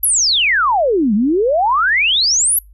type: exponential two-way sweep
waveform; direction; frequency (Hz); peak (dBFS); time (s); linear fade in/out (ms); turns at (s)
sine; down then up; 11980 to 196 to 11980; -11; 0.03-2.59; 5; 1.14
effects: noise-tail reverb RT60 0.2 s tail -26 dB re dry + added 50 Hz sine -40 dBFS peak until 2.73 s